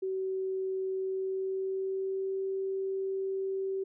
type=tone with pitch glide; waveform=sine; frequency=379.6 to 385.3 Hz; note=F#4 to G4; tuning=+44 to -30 cents; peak=-30 dBFS; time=0.02-3.84 s; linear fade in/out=10 ms; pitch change=+26 cents; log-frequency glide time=0.91-2.43 s; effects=none